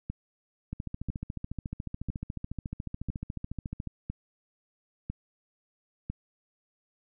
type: two click trains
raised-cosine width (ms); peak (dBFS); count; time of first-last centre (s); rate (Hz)
5; -21 / -22; 7 / 45; 0.1-6.1 / 0.73-3.873; 1 / 14
effects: none